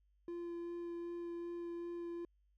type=tone with vibrato; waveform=triangle; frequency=343.5 Hz; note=F4; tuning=29 cents flat; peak=-39 dBFS; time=0.28-2.25 s; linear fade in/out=2 ms; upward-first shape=sine; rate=2.6 Hz; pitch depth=9 cents each way; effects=added 50 Hz sine -70 dBFS peak until 2.57 s